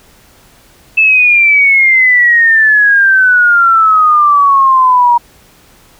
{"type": "exponential sweep", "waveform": "sine", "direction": "down", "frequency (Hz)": [2637, 945], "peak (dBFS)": -4, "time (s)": [0.97, 5.18], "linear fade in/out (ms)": 10, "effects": ["pink hiss -44 dBFS RMS until 5.99 s"]}